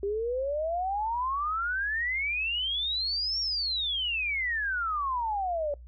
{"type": "exponential two-way sweep", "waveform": "sine", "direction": "up then down", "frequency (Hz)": [392, 5600, 563], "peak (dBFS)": -27, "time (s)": [0.03, 5.74], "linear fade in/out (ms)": 2, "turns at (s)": 3.4, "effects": ["noise-tail reverb RT60 0.2 s tail -26 dB re dry", "added 60 Hz sine -44 dBFS peak until 5.87 s"]}